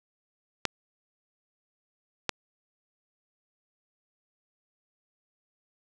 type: clicks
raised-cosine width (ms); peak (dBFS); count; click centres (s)
0.2; -7 / -8; 2; 0.653 / 2.293
effects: none